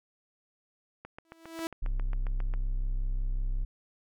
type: click train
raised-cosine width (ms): 0.5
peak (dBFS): -28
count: 12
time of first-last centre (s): 1.05-2.538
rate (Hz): 7.39
type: tone with exponential growth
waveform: sawtooth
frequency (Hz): 328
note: E4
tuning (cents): -9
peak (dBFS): -26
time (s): 1.25-1.67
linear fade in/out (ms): 1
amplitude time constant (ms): 90
type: tone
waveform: triangle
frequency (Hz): 32.7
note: C1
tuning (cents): 0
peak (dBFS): -25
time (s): 1.82-3.65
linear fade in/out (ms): 10
effects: none